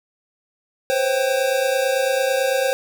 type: tone cluster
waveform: square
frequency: 508 / 537 / 777 Hz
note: B4 / C5 / G5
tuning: +49 / +45 / -16 cents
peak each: -24 / -20 / -28 dBFS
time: 0.9-2.73 s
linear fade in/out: 0 ms
effects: none